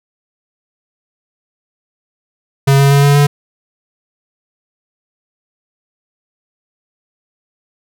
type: tone with pitch steps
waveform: square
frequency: 137.7 / 139.3 / 140.92 / 142.56 / 144.21 Hz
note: C#3 / C#3 / C#3 / C#3 / D3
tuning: -11 / +9 / +29 / +49 / -31 cents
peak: -7 dBFS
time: 2.67-3.27 s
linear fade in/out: 10 ms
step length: 120 ms
effects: none